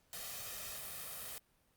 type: noise with comb filter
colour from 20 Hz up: white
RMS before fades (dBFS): -45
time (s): 0.13-1.38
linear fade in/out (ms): 0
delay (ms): 1.6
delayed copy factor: +0.6
effects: pink hiss -73 dBFS RMS until 1.76 s + Opus 48 kbps